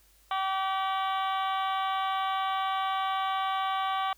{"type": "harmonic tone with a mistuned harmonic", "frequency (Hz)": 384.1, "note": "G4", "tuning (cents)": -35, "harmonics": [2, 3, 4, 5, 6, 7, 8, 9, 10], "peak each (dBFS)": [-30, -30, -41, -44, -43, -46, -43, -43, -48], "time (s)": [0.31, 4.13], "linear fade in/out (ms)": 2, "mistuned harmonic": 7, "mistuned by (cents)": 92, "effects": ["added 50 Hz sine -63 dBFS peak until 4.17 s", "white hiss -63 dBFS RMS until 4.17 s"]}